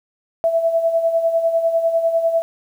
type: tone with tremolo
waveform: sine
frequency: 662 Hz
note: E5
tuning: 7 cents sharp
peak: -12 dBFS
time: 0.44-2.42 s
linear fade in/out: 0 ms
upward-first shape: sine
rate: 10 Hz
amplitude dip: 60%
effects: 8-bit